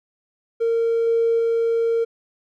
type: tone with level steps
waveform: triangle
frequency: 460 Hz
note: A#4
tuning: 23 cents flat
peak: -14 / -12 / -14 dBFS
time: 0.6-2.05 s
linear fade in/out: 20 ms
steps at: 1.07 / 1.39 s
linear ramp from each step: 2 ms
effects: tanh soft clip ceiling -13 dBFS